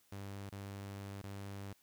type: tone with dropouts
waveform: sawtooth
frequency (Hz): 99.3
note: G2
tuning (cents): +23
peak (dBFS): -40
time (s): 0.12-1.73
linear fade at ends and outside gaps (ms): 5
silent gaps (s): 0.496-0.523 / 1.217-1.236
effects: white hiss -71 dBFS RMS until 1.82 s